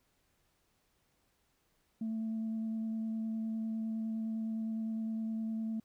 sine tone with vibrato, 222.2 Hz, A3, 17 cents sharp, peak -32 dBFS, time 2.01-5.8 s, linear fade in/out 5 ms, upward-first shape square, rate 9.8 Hz, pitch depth 8 cents each way, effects tanh soft clip ceiling -31 dBFS + pink hiss -75 dBFS RMS until 5.84 s

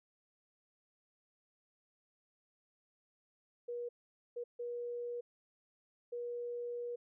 sine tone bursts at uneven times, 480.4 Hz, B4, 48 cents flat, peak -38 dBFS, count 4, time 3.68-3.89 / 4.36-4.44 / 4.59-5.21 / 6.12-6.96 s, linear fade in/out 10 ms, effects none

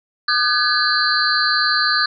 sine tone cluster, 1213 / 1525 / 1685 / 4124 / 4563 Hz, D#6 / G6 / G#6 / C8 / C#8, -44 / -48 / +25 / -26 / +49 cents, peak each -21 dBFS, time 0.28-2.06 s, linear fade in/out 5 ms, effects none

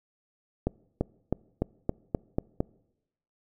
accelerating click train, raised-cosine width 2 ms, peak -12 dBFS, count 8, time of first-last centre 0.67-2.605 s, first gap 340 ms, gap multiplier 0.93, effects noise-tail reverb RT60 0.9 s tail -25 dB re dry

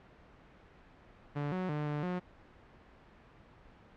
sawtooth tone with pitch steps, 145.2 / 184.6 / 149.4 / 148 / 180.3 Hz, D3 / F#3 / D3 / D3 / F#3, -19 / -4 / +30 / +14 / -45 cents, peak -29 dBFS, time 1.35-2.2 s, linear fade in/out 20 ms, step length 170 ms, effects pink hiss -58 dBFS RMS until 3.96 s + low-pass 2000 Hz 12 dB/octave

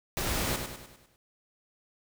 pink noise with echo, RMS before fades -31 dBFS, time 0.17-0.56 s, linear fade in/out 0 ms, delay 100 ms, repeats 6, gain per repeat -6 dB, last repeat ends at 1.16 s, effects none

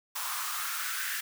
white noise with high-pass filter sweep, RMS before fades -34 dBFS, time 0.15-1.21 s, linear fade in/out 10 ms, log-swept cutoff 1000 to 1700 Hz, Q 4.7, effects none

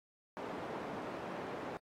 white band-pass noise, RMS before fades -43 dBFS, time 0.37-1.77 s, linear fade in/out 0 ms, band 170 to 780 Hz, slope 12 dB/octave, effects AAC 48 kbps

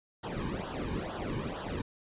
brown noise with flanger, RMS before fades -36 dBFS, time 0.23-1.82 s, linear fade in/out 10 ms, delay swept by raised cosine 0.42 to 1.52 ms, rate 2.2 Hz, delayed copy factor -1, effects resampled to 8000 Hz

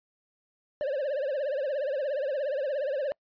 triangle tone with vibrato, 560 Hz, C#5, 18 cents sharp, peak -25 dBFS, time 0.81-3.12 s, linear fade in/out 0 ms, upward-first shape triangle, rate 17 Hz, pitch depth 170 cents each way, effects noise-tail reverb RT60 0.1 s tail -26 dB re dry + resampled to 11025 Hz

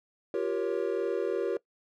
triangle chord, G half-diminished seventh, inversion third, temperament equal with one note detuned, 349.2 / 392 / 472.1 / 554.4 Hz, F4 / G4 / Bb4 / Db5, 0 / 0 / +22 / 0 cents, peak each -32 / -30 / -30 / -33 dBFS, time 0.34-1.57 s, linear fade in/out 2 ms, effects noise-tail reverb RT60 0.1 s tail -21 dB re dry

